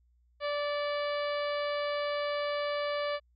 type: harmonic tone with a mistuned harmonic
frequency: 583 Hz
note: D5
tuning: 13 cents flat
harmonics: 1 / 2 / 3 / 4 / 5 / 6 / 7 / 8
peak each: -31 / -37 / -41 / -43 / -45 / -47 / -48 / -49 dBFS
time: 0.4-3.2 s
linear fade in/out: 50 ms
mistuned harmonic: 4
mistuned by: -22 cents
effects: added 60 Hz sine -64 dBFS peak until 3.35 s